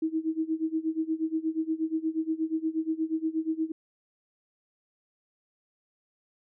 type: tone with tremolo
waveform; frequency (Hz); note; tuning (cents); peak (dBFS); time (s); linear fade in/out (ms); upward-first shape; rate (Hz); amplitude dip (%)
sine; 319.5; D#4; +46; -23; 0.02-3.72; 5; sine; 8.4; 90
effects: none